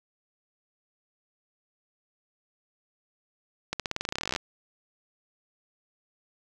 accelerating click train, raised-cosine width 0.2 ms, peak -12 dBFS, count 21, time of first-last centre 3.73-4.362 s, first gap 67 ms, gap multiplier 0.91, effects none

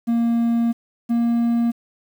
triangle tone pair in turn, 233.1 / 234.5 Hz, A#3 / A#3, 0 / +11 cents, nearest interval unison, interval 11 cents, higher second, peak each -14 dBFS, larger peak neither, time 0.07-0.73 / 1.09-1.72 s, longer first, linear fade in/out 20 ms, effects 8-bit

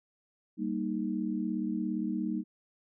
sine chord, Eb major, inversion first, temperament equal, 196 / 233.1 / 311.1 Hz, G3 / Bb3 / Eb4, 0 / 0 / 0 cents, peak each -34 dBFS, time 0.57-2.44 s, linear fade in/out 50 ms, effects none

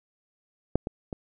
clicks, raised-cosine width 2 ms, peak -8 / -17 / -20 dBFS, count 3, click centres 0.756 / 0.871 / 1.128 s, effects none

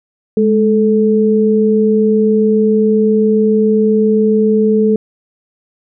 sine tone pair together, 210 / 436.3 Hz, G#3 / A4, +19 / -15 cents, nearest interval octave + minor second, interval 1266 cents, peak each -11 dBFS, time 0.37-4.96 s, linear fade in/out 2 ms, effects none

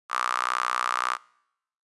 sawtooth tone with high-pass filter, 61.74 Hz, B1, in tune, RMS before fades -27 dBFS, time 0.09-1.18 s, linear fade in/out 50 ms, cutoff 1200 Hz, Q 7, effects noise-tail reverb RT60 0.8 s tail -25 dB re dry + resampled to 24000 Hz

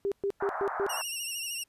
sine tone bursts, 398 Hz, G4, 26 cents sharp, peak -26 dBFS, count 5, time 0.05-0.865 s, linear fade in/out 0 ms, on 67 ms, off 120 ms
pink band-pass noise, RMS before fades -35 dBFS, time 0.4-1.02 s, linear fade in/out 10 ms, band 640 to 1600 Hz, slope 48 dB/octave
15% pulse tone with vibrato, 2794 Hz, F7, in tune, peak -26 dBFS, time 0.89-1.64 s, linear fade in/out 10 ms, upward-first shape sine, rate 13 Hz, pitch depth 62 cents each way
effects pink hiss -72 dBFS RMS until 1.68 s + resampled to 32000 Hz

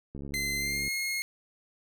click train, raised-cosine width 3 ms, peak -28 dBFS, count 52, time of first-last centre 0.15-0.879 s, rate 70 Hz
sawtooth tone with pitch glide, 2065 to 2153 Hz, C7 to C7, -23 to +49 cents, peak -26 dBFS, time 0.34-1.22 s, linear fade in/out 0 ms, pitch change +72 cents, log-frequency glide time 0.57-0.9 s
effects none

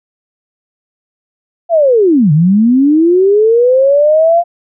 sine linear two-way sweep, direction down then up, 698.5 to 143.1 to 698.5 Hz, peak -5 dBFS, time 1.69-4.44 s, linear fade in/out 50 ms, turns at 2.32 s, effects none

